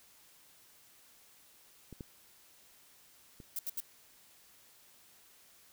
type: clicks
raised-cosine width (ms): 3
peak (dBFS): -34 / -30 / -37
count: 3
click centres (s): 1.927 / 2.008 / 3.402
type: noise bursts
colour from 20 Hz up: violet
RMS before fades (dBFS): -37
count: 3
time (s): 3.56-3.803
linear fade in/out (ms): 2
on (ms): 31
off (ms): 75
effects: white hiss -62 dBFS RMS until 5.72 s